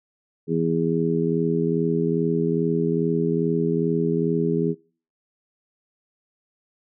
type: harmonic tone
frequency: 82.41 Hz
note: E2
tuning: in tune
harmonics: 2 / 3 / 4 / 5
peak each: -24 / -26 / -27 / -24 dBFS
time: 0.47-4.75 s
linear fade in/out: 50 ms
effects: noise-tail reverb RT60 0.4 s tail -22 dB re dry